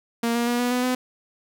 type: tone with pitch steps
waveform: sawtooth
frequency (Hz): 233.1 / 236.9 / 240.8 / 244.7 / 248.7 / 252.7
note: A#3 / A#3 / B3 / B3 / B3 / B3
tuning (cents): 0 / +28 / -44 / -16 / +12 / +40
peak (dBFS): -17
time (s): 0.23-0.95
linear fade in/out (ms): 5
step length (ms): 120
effects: none